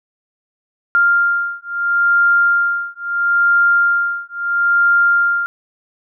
sine beating tone pair, 1396.9 / 1397.65 Hz, F6 / F6, 0 / +1 cents, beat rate 0.75 Hz, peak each -15 dBFS, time 0.95-5.46 s, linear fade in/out 0 ms, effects none

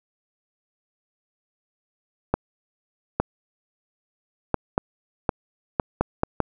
clicks, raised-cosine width 1 ms, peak -5 dBFS, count 9, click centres 2.34 / 3.2 / 4.543 / 4.779 / 5.292 / 5.798 / 6.01 / 6.234 / 6.403 s, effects none

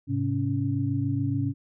sine tone cluster, 105 / 132.1 / 279.5 Hz, G#2 / C3 / C#4, +19 / +17 / +14 cents, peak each -28 dBFS, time 0.07-1.54 s, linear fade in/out 50 ms, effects none

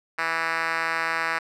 5% pulse tone with band-pass filter, 164.1 Hz, E3, 8 cents flat, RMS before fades -26 dBFS, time 0.18-1.39 s, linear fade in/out 10 ms, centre 1800 Hz, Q 1.2, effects none

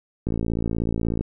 click train, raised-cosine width 3 ms, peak -12 dBFS, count 54, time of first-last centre 0.27-1.21 s, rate 56.4 Hz, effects none

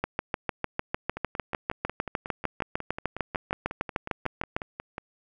two click trains, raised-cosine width 0.5 ms, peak -11 / -19 dBFS, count 31 / 22, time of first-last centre 0.04-4.565 / 1.17-4.981 s, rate 6.63 / 5.51 Hz, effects none

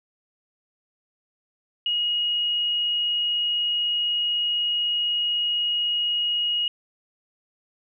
sine tone, 2886 Hz, F#7, 44 cents flat, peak -21 dBFS, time 1.86-6.68 s, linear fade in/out 2 ms, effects none

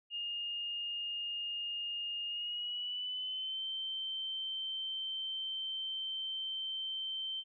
sine tone with pitch glide, 2835 to 3109 Hz, F7 to G7, +25 to -15 cents, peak -36 dBFS, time 0.1-7.44 s, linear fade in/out 50 ms, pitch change +160 cents, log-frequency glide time 2.27-3.65 s, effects none

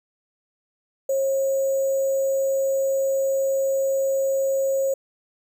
sine tone with sample-and-hold, 541 Hz, C#5, 42 cents flat, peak -19 dBFS, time 1.09-4.94 s, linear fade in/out 5 ms, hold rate 7350 Hz, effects none

